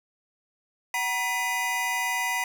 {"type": "tone cluster", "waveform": "square", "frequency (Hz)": [754, 955, 2002, 2465], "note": ["F#5", "A#5", "B6", "D#7"], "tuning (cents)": [32, 42, 23, -17], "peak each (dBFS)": [-35, -31, -29, -35], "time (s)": [0.94, 2.44], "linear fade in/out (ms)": 2, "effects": []}